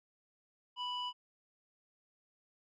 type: tone with low-pass filter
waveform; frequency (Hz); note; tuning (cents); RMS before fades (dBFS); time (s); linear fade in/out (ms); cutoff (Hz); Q
square; 987.8; B5; 0; -39; 0.76-1.13; 50; 3400; 5
effects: none